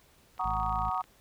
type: click train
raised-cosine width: 0.3 ms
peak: -35 dBFS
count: 22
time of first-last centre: 0.38-1.04 s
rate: 31.8 Hz
type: chord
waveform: sine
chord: D# minor seventh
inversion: first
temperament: just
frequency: 746.7 / 933.4 / 1120.1 / 1244.5 Hz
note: F#5 / A#5 / C#6 / D#6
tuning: +16 / +2 / +18 / 0 cents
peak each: -33 / -34 / -35 / -34 dBFS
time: 0.39-1.02 s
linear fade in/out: 10 ms
type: harmonic tone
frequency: 53.2 Hz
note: G#1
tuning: 42 cents sharp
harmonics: 1 / 2 / 3 / 4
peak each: -35 / -41 / -45 / -47 dBFS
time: 0.44-0.9 s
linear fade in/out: 10 ms
effects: pink hiss -62 dBFS RMS until 1.2 s